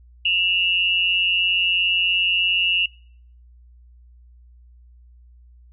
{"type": "tone pair together", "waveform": "sine", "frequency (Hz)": [2698, 2881], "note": ["E7", "F#7"], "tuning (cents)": [40, -47], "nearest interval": "minor second", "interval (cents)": 113, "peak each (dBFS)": [-20, -19], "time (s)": [0.25, 2.86], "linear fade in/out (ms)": 5, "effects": ["noise-tail reverb RT60 0.6 s tail -24 dB re dry", "added 60 Hz sine -46 dBFS peak until 5.72 s"]}